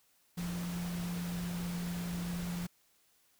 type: tone in noise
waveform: sine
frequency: 174.5 Hz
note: F3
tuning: 1 cent flat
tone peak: -35 dBFS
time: 0.37-2.67 s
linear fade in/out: 10 ms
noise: pink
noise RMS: -45 dBFS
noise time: 0.37-2.67 s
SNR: +7 dB
effects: white hiss -70 dBFS RMS until 3.39 s

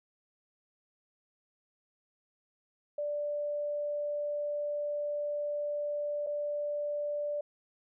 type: tone with dropouts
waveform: sine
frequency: 587 Hz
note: D5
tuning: 1 cent flat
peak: -31 dBFS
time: 2.98-7.41 s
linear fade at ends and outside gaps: 5 ms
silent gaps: 6.265-6.269 s
effects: none

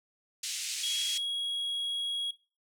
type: band-pass noise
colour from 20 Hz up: white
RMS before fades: -36 dBFS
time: 0.43-1.18 s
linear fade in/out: 5 ms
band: 2400 to 8400 Hz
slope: 24 dB/octave
type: tone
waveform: triangle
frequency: 3313 Hz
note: G#7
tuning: 5 cents flat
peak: -29 dBFS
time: 0.83-2.31 s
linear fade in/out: 5 ms
effects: noise-tail reverb RT60 0.3 s tail -18 dB re dry

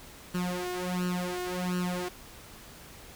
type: tone with flanger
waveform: sawtooth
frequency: 180 Hz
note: F#3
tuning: 47 cents flat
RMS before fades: -32 dBFS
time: 0.34-2.09 s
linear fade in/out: 10 ms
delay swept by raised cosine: 0.69 to 2.79 ms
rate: 1.4 Hz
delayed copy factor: +0.95
effects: pink hiss -49 dBFS RMS until 3.15 s

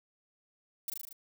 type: noise with echo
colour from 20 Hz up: violet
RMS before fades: -35 dBFS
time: 0.88-0.9 s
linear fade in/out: 2 ms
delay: 38 ms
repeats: 6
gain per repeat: -2 dB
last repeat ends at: 1.128 s
effects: none

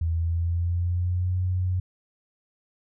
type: tone with pitch glide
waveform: sine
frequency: 82.41 to 91.44 Hz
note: E2 to F#2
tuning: 0 to -20 cents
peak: -22 dBFS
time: 0.01-1.8 s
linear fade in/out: 5 ms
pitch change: +180 cents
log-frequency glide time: 0.11-1.37 s
effects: none

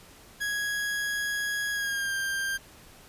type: tone with pitch glide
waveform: 40% pulse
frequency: 1661.2 to 1588 Hz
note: G#6 to G6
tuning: 0 to +22 cents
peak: -27 dBFS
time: 0.4-2.58 s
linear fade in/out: 20 ms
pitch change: -78 cents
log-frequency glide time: 1.72-2.14 s
effects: pink hiss -52 dBFS RMS until 3.08 s + resampled to 32000 Hz

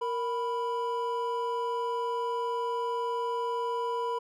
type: tone pair together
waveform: triangle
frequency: 466.2 / 987.8 Hz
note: A#4 / B5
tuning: 0 / 0 cents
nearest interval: octave + minor second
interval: 1300 cents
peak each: -30 / -29 dBFS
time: 0.01-4.19 s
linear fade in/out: 10 ms
effects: none

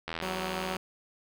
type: click train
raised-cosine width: 0.3 ms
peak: -18 dBFS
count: 57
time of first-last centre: 0.08-0.761 s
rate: 82.2 Hz
type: tone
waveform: 10% pulse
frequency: 186.9 Hz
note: F#3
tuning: 18 cents sharp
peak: -25 dBFS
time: 0.22-0.77 s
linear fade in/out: 2 ms
effects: none

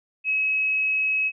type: tone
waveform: sine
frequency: 2562 Hz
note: E7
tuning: 50 cents flat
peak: -20 dBFS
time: 0.24-1.32 s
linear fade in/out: 50 ms
effects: none

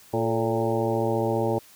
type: harmonic tone with a mistuned harmonic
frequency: 114.5 Hz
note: A#2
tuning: 31 cents flat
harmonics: 1 / 2 / 3 / 4 / 5 / 6 / 7 / 8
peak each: -29 / -31 / -28 / -28 / -29 / -37 / -31 / -35 dBFS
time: 0.13-1.59 s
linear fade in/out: 10 ms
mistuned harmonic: 4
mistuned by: -66 cents
effects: white hiss -52 dBFS RMS until 1.75 s

